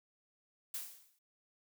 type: noise with exponential decay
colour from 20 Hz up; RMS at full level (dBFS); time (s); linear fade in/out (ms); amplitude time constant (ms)
blue; -38; 0.74-1.19; 5; 96
effects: noise-tail reverb RT60 0.1 s tail -24 dB re dry